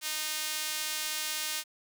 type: tone with high-pass filter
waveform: sawtooth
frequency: 308.1 Hz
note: D#4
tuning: 17 cents flat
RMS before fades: -34 dBFS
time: 0.01-1.64 s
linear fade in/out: 50 ms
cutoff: 2900 Hz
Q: 0.59
effects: none

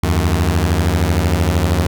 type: beating tone pair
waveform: sawtooth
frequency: 77.78 / 90.78 Hz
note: D#2 / F#2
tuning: 0 / -32 cents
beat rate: 13 Hz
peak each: -12 dBFS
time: 0.03-1.87 s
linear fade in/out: 5 ms
effects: none

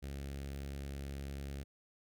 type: tone with notch filter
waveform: sawtooth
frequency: 69.3 Hz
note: C#2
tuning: in tune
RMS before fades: -43 dBFS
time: 0.02-1.64 s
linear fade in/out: 20 ms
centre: 1000 Hz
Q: 1.1
effects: none

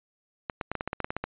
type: clicks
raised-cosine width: 0.5 ms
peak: -15 dBFS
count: 12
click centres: 0.498 / 0.612 / 0.716 / 0.753 / 0.809 / 0.876 / 0.931 / 1.003 / 1.045 / 1.105 / 1.166 / 1.24 s
effects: resampled to 8000 Hz

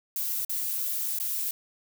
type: noise with dropouts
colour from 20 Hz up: violet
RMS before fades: -30 dBFS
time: 0.16-1.51 s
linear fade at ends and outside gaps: 2 ms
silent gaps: 0.449-0.495 / 1.188-1.199 s
effects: none

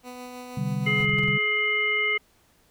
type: tone with tremolo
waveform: 15% pulse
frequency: 248.9 Hz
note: B3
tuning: 14 cents sharp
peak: -30 dBFS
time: 0.03-1.07 s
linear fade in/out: 50 ms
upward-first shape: sine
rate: 6.3 Hz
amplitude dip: 25%
type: chord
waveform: sine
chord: C suspended second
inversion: none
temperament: equal with one note detuned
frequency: 130.81 / 150.09 / 196 Hz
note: C3 / D3 / G3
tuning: 0 / +38 / 0 cents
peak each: -29 dBFS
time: 0.57-1.38 s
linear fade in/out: 5 ms
type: harmonic tone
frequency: 422.5 Hz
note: G#4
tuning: 30 cents sharp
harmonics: 1 / 3 / 5 / 7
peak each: -32 / -34 / -22 / -32 dBFS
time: 0.86-2.18 s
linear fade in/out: 10 ms
type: noise bursts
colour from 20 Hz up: brown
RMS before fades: -37 dBFS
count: 7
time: 0.99-1.293 s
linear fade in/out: 5 ms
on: 21 ms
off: 26 ms
effects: pink hiss -62 dBFS RMS until 2.7 s

